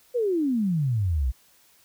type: exponential sweep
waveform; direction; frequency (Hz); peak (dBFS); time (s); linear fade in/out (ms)
sine; down; 509 to 58.3; -21; 0.14-1.32; 20
effects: white hiss -59 dBFS RMS until 1.84 s

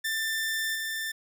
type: tone with level steps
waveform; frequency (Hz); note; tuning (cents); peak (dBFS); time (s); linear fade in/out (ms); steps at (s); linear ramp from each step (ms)
sawtooth; 1781; A6; +21; -24 / -27; 0.04-1.12; 10; 0.74; 20
effects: none

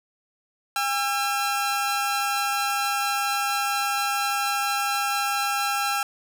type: tone pair together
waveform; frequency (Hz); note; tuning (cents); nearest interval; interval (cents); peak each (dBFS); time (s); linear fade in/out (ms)
sawtooth; 809 / 1346.9; G#5 / E6; -46 / +37; major sixth; 883; -22; 0.76-6.03; 2
effects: none

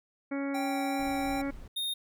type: harmonic tone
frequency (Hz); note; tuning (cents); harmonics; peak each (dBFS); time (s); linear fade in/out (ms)
277.9; C#4; +4; 1 / 2 / 3 / 4 / 5 / 6 / 7 / 8; -31 / -38 / -46 / -49 / -45 / -50 / -49 / -45; 0.31-1.51; 10
type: tone with vibrato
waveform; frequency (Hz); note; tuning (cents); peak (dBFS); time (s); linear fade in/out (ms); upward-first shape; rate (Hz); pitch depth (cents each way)
square; 784; G5; 0; -34; 0.54-1.42; 10; triangle; 2.7; 11
type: noise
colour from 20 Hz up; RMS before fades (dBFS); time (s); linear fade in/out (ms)
brown; -45; 0.99-1.68; 5
type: tone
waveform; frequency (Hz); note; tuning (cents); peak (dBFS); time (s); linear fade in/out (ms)
square; 3688; A#7; -19; -31; 1.76-1.94; 10
effects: none

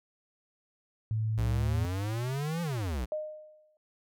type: tone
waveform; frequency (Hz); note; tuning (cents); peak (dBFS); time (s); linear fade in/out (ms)
sine; 109.7; A2; -5; -27; 1.11-1.85; 0
type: exponential two-way sweep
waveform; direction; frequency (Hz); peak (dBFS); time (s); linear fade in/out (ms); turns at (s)
square; up then down; 55.6 to 174.61 to 55.6; -31; 1.37-3.06; 20; 2.62
type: tone with exponential decay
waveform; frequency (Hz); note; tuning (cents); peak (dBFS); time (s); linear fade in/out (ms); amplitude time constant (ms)
sine; 614; D#5; -23; -28; 3.12-3.77; 1; 140
effects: none

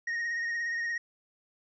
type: tone with vibrato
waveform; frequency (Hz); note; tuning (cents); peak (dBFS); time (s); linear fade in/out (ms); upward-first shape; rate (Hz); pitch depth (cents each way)
triangle; 1864.7; A#6; 0; -28; 0.07-0.98; 5; triangle; 17; 30
effects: resampled to 16000 Hz

